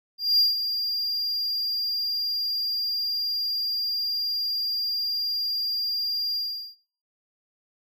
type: tone with ADSR envelope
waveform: triangle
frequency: 4793 Hz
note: D8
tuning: 34 cents sharp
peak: -14 dBFS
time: 0.18-6.76 s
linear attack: 210 ms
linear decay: 160 ms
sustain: -9 dB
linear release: 400 ms
effects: noise-tail reverb RT60 0.4 s tail -17 dB re dry